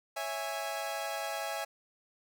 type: chord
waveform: sawtooth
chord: C# minor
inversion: none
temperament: equal with one note detuned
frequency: 554.4 / 659.3 / 826.3 Hz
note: C#5 / E5 / G#5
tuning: 0 / 0 / -9 cents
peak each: -38 / -34 / -34 dBFS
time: 0.16-1.65 s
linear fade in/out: 10 ms
effects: none